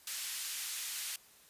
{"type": "band-pass noise", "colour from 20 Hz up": "white", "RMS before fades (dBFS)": -40, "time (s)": [0.07, 1.16], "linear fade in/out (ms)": 2, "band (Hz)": [1900, 12000], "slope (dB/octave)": 12, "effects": ["white hiss -61 dBFS RMS until 1.49 s", "resampled to 32000 Hz"]}